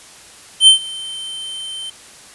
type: tone with ADSR envelope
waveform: square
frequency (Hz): 3100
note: G7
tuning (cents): -20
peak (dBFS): -3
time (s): 0.6-1.9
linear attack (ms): 73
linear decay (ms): 110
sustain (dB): -23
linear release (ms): 5
effects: white hiss -41 dBFS RMS until 2.34 s + resampled to 24000 Hz